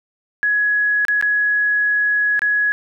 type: tone with dropouts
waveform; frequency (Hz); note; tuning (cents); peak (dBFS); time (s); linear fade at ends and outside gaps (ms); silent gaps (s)
sine; 1678; G#6; +17; -14; 0.43-2.72; 0; 1.051-1.083 / 1.212-1.225 / 2.393-2.419
effects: none